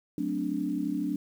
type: chord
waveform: sine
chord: D dominant seventh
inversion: first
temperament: equal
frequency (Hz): 185 / 220 / 261.6 / 293.7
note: F#3 / A3 / C4 / D4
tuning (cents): 0 / 0 / 0 / 0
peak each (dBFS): -35 / -36 / -34 / -30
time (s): 0.18-1.16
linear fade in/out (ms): 2
effects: 9-bit